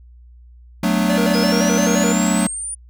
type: chord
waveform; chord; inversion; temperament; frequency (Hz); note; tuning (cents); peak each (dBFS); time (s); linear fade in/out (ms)
square; B minor seventh; second; equal; 185 / 220 / 246.9 / 293.7; F#3 / A3 / B3 / D4; 0 / 0 / 0 / 0; -20 / -20 / -25 / -24; 0.83-2.47; 5
type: tone with vibrato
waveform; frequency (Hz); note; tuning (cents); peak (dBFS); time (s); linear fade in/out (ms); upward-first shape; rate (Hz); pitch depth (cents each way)
square; 523.3; C5; 0; -21; 1.09-2.13; 10; square; 5.8; 170
type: exponential sweep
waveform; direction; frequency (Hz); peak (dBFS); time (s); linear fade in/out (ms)
sine; up; 4978 to 9520; -24; 1.33-2.75; 10
effects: added 60 Hz sine -41 dBFS peak until 2.89 s